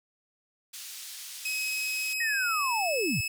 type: band-pass noise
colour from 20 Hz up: pink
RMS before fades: -42 dBFS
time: 0.73-2.14 s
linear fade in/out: 10 ms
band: 3700 to 15000 Hz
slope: 12 dB/octave
type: tone with pitch glide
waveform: sawtooth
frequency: 2547 to 2595 Hz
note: D#7 to E7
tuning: +40 to -28 cents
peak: -26 dBFS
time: 1.45-3.28 s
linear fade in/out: 5 ms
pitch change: +32 cents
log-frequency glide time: 2.34-2.78 s
type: linear sweep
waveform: sine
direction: down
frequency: 1904 to 80.7 Hz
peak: -27 dBFS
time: 2.2-3.21 s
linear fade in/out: 5 ms
effects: none